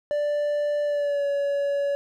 triangle tone with pitch glide, 587.3 to 566 Hz, D5 to C#5, 0 to +36 cents, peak -20 dBFS, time 0.11-1.95 s, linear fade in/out 0 ms, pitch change -64 cents, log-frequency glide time 0.84-1.26 s, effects none

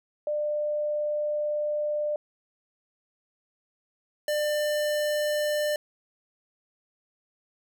sine / square tone pair in turn, 597 / 597 Hz, D5 / D5, +28 / +28 cents, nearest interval unison, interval 0 cents, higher neither, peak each -25 dBFS, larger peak neither, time 0.27-2.16 / 4.28-5.76 s, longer first, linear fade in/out 2 ms, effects none

